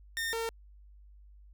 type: tone pair in turn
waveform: sawtooth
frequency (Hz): 1823 / 455.8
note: A#6 / A#4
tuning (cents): -39 / -39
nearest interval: 2 octaves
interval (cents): 2400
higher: first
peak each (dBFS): -28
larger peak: neither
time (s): 0.17-0.33 / 0.33-0.49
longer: neither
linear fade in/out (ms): 0
effects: added 50 Hz sine -52 dBFS peak until 1.53 s